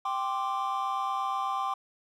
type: chord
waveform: triangle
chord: G suspended fourth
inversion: none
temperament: equal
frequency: 784 / 1046.5 / 1174.7 Hz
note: G5 / C6 / D6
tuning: 0 / 0 / 0 cents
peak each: -30 dBFS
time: 0.05-1.74 s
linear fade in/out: 5 ms
effects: tanh soft clip ceiling -20 dBFS